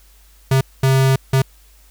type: tone bursts at uneven times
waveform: square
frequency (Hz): 133.3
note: C3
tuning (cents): +33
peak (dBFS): -12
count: 3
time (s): 0.51-0.61 / 0.83-1.16 / 1.33-1.42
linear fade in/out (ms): 5
effects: added 50 Hz sine -47 dBFS peak until 1.9 s + white hiss -53 dBFS RMS until 1.9 s